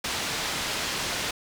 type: low-pass noise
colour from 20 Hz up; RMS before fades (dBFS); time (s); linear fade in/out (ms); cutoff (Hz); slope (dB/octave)
white; -30; 0.04-1.31; 5; 5000; 12
effects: none